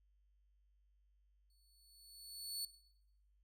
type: tone with exponential growth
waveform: sawtooth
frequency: 4435 Hz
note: C#8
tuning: in tune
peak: -35 dBFS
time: 1.5-2.65 s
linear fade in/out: 2 ms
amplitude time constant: 250 ms
effects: noise-tail reverb RT60 0.8 s tail -17 dB re dry + added 50 Hz sine -70 dBFS peak until 3.43 s